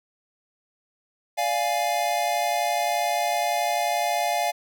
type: chord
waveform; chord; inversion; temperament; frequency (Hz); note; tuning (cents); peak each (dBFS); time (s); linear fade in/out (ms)
square; D diminished; none; equal; 587.3 / 698.5 / 830.6; D5 / F5 / Ab5; 0 / 0 / 0; -31 / -25 / -28; 1.37-4.52; 20
effects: none